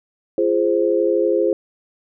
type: chord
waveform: sine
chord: F minor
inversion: none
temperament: equal with one note detuned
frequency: 343 / 415.3 / 523.3 Hz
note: F4 / Ab4 / C5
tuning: -31 / 0 / 0 cents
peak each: -19 dBFS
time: 0.38-1.53 s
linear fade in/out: 2 ms
effects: none